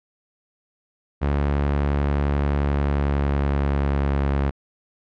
sawtooth tone with pitch glide, 71.4 to 69.69 Hz, D2 to C#2, -48 to +10 cents, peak -15 dBFS, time 1.21-4.51 s, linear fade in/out 20 ms, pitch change -42 cents, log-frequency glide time 2.55-4.2 s, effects low-pass 2000 Hz 12 dB/octave

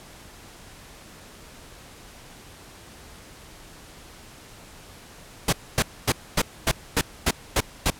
pink noise bursts, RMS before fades -20 dBFS, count 9, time 5.48-7.903 s, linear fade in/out 5 ms, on 47 ms, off 250 ms, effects pink hiss -46 dBFS RMS until 7.99 s + low-pass 12000 Hz 12 dB/octave

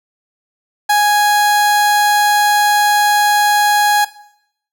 30% pulse tone, 830 Hz, G#5, 1 cent flat, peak -7 dBFS, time 0.89-4.05 s, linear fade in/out 10 ms, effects noise-tail reverb RT60 0.7 s tail -17 dB re dry

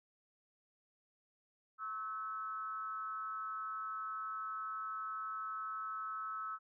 sine tone with frequency modulation, 1300 Hz, E6, 24 cents flat, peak -39 dBFS, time 1.78-6.59 s, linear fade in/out 50 ms, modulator 202 Hz, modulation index 0.52, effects none

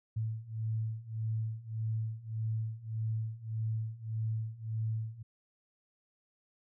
sine beating tone pair, 109.9 / 111.6 Hz, A2 / A2, -2 / +25 cents, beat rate 1.7 Hz, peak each -37 / -35 dBFS, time 0.16-5.23 s, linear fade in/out 10 ms, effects none

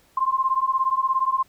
sine beating tone pair, 1046.5 / 1063.5 Hz, C6 / C6, 0 / +28 cents, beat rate 17 Hz, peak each -22 dBFS, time 0.17-1.43 s, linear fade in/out 5 ms, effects pink hiss -59 dBFS RMS until 1.48 s

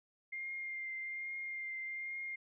sine tone with vibrato, 2110 Hz, C7, 14 cents sharp, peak -39 dBFS, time 0.32-2.36 s, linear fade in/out 10 ms, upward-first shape triangle, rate 1.2 Hz, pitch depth 20 cents each way, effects none

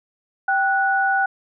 sine tone pair together, 780 / 1472.4 Hz, G5 / F#6, -9 / -9 cents, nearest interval major seventh, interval 1100 cents, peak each -19 dBFS, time 0.48-1.26 s, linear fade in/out 5 ms, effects none

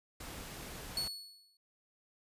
pink noise, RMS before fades -46 dBFS, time 0.2-1.08 s, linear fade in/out 5 ms
40% pulse tone with exponential decay, 4400 Hz, C#8, 14 cents flat, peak -30 dBFS, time 0.97-1.57 s, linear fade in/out 2 ms, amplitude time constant 130 ms
effects resampled to 32000 Hz

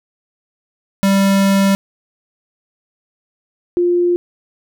square / sine tone pair in turn, 196 / 351.2 Hz, G3 / F4, 0 / +10 cents, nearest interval minor seventh, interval 1010 cents, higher second, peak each -11 dBFS, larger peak neither, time 1.03-1.75 / 3.77-4.16 s, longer first, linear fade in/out 0 ms, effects none

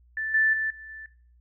sine tone with level steps, 1760 Hz, A6, in tune, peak -27 / -18 / -24 / -40 / -38 dBFS, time 0.17-1.06 s, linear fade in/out 2 ms, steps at 0.34 / 0.53 / 0.7 / 0.89 s, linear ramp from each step 5 ms, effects noise-tail reverb RT60 0.5 s tail -19 dB re dry + added 60 Hz sine -55 dBFS peak until 1.4 s

